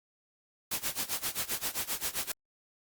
white noise with tremolo, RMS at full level -31 dBFS, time 0.71-2.32 s, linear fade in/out 5 ms, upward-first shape sine, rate 7.6 Hz, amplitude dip 90%, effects Opus 48 kbps

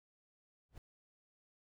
brown noise with exponential growth, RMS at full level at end -45 dBFS, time 0.69-0.78 s, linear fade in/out 2 ms, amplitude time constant 18 ms, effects none

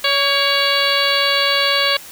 harmonic tone with a mistuned harmonic, 562 Hz, C#5, 24 cents sharp, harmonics 1 / 2 / 3 / 4 / 5 / 6 / 7 / 8, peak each -22 / -22 / -22 / -22 / -22 / -22 / -22 / -22 dBFS, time 0.04-1.97 s, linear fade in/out 5 ms, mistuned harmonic 3, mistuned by -42 cents, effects white hiss -37 dBFS RMS until 2.11 s

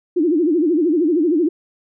sine tone with vibrato, 325.2 Hz, E4, 23 cents flat, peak -13 dBFS, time 0.16-1.49 s, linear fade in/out 10 ms, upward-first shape sine, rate 13 Hz, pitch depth 190 cents each way, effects none

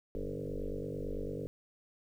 sine tone with frequency modulation, 219.5 Hz, A3, 4 cents flat, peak -35 dBFS, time 0.15-1.47 s, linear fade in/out 0 ms, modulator 49 Hz, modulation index 6, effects 11-bit

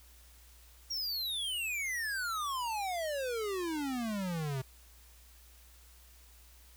square exponential sweep, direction down, 5680 to 127.7 Hz, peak -34 dBFS, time 0.9-4.62 s, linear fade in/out 10 ms, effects added 60 Hz sine -57 dBFS peak until 6.76 s + white hiss -61 dBFS RMS until 6.76 s

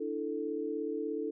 sine chord, D suspended second, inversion none, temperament just, 293.7 / 330.4 / 440.5 Hz, D4 / E4 / A4, 0 / +4 / +2 cents, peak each -38 / -38 / -35 dBFS, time 0-1.31 s, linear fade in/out 10 ms, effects none

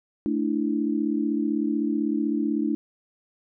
sine chord, A suspended fourth, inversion none, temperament equal, 220 / 293.7 / 329.6 Hz, A3 / D4 / E4, 0 / 0 / 0 cents, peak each -27 / -25 / -28 dBFS, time 0.26-2.75 s, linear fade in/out 0 ms, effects none

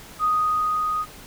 sine tone with level ramp, 1244.5 Hz, D#6, in tune, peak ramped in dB -17 to -22 dBFS, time 0.19-1.06 s, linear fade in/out 50 ms, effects pink hiss -43 dBFS RMS until 1.26 s

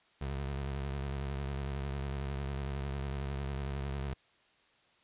25% pulse tone with vibrato, 68.9 Hz, C#2, 10 cents flat, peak -31 dBFS, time 0.21-4.14 s, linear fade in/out 5 ms, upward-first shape sine, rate 11 Hz, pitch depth 77 cents each way, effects white hiss -67 dBFS RMS until 5.03 s + resampled to 8000 Hz

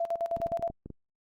sine tone with tremolo, 675 Hz, E5, 41 cents sharp, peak -26 dBFS, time 0-0.71 s, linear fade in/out 5 ms, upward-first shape square, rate 9.6 Hz, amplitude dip 80%
clicks, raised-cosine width 3 ms, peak -28 dBFS, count 8, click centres 0.37 / 0.402 / 0.462 / 0.518 / 0.595 / 0.701 / 0.86 / 0.903 s
effects Opus 24 kbps

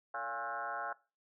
sine tone with frequency modulation, 1076 Hz, C6, 48 cents sharp, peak -36 dBFS, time 0.14-0.93 s, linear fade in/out 5 ms, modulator 126 Hz, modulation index 3.7, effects noise-tail reverb RT60 0.3 s tail -20 dB re dry

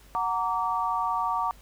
sine chord, Gb augmented, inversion none, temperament just, 740 / 925 / 1156.2 Hz, Gb5 / Bb5 / D6, 0 / -14 / -27 cents, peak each -31 / -28 / -28 dBFS, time 0.15-1.51 s, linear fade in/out 0 ms, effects added 50 Hz sine -52 dBFS peak until 1.61 s + pink hiss -56 dBFS RMS until 1.61 s

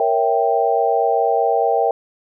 sine chord, A# diminished seventh, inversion none, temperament equal, 466.2 / 554.4 / 659.3 / 784 Hz, A#4 / C#5 / E5 / G5, 0 / 0 / 0 / 0 cents, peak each -19 / -23 / -20 / -18 dBFS, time 0-1.91 s, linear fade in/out 2 ms, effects none

